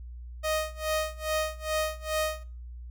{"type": "tone with tremolo", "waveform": "sawtooth", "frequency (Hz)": 623, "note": "D#5", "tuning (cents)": 2, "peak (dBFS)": -21, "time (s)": [0.43, 2.44], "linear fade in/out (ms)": 20, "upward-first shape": "sine", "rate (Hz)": 2.4, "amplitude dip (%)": 95, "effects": ["noise-tail reverb RT60 0.4 s tail -23 dB re dry", "added 60 Hz sine -39 dBFS peak until 2.9 s"]}